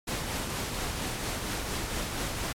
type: noise with tremolo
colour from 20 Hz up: pink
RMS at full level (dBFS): -31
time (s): 0.07-2.53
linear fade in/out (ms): 10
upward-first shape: triangle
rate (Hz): 4.3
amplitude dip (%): 35
effects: low-pass 12000 Hz 12 dB/octave + MP3 96 kbps